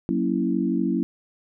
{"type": "chord", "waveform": "sine", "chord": "F# dominant seventh", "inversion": "none", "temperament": "equal", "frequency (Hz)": [185, 233.1, 277.2, 329.6], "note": ["F#3", "A#3", "C#4", "E4"], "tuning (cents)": [0, 0, 0, 0], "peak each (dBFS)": -26, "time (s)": [0.09, 1.03], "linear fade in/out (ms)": 0, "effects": []}